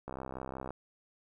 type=click train; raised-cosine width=1 ms; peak=-26 dBFS; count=42; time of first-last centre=0.08-0.706 s; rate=65.5 Hz; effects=11-bit